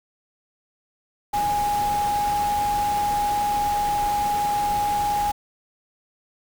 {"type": "tone in noise", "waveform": "sine", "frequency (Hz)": 825, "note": "G#5", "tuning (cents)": -12, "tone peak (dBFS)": -20, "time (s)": [1.33, 5.32], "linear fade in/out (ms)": 10, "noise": "pink", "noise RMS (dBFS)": -33, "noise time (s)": [1.33, 5.32], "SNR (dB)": 10, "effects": []}